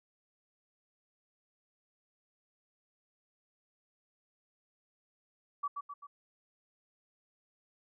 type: tone with echo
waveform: sine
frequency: 1145 Hz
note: D6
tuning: 44 cents flat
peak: -31 dBFS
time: 5.63-5.68 s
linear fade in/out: 10 ms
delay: 130 ms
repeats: 3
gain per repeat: -5 dB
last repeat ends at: 6.07 s
effects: none